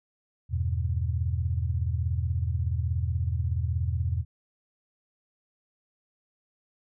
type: chord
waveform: sine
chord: E minor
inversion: none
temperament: just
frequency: 82.41 / 98.89 / 123.61 Hz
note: E2 / G2 / B2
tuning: 0 / +16 / +2 cents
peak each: -27 / -31 / -31 dBFS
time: 0.49-4.25 s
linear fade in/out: 50 ms
effects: none